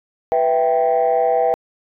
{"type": "chord", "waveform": "sine", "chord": "E minor", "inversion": "second", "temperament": "equal", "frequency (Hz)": [493.9, 659.3, 784], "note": ["B4", "E5", "G5"], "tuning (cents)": [0, 0, 0], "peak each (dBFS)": -17, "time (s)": [0.32, 1.54], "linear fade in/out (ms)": 0, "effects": ["tanh soft clip ceiling -8 dBFS"]}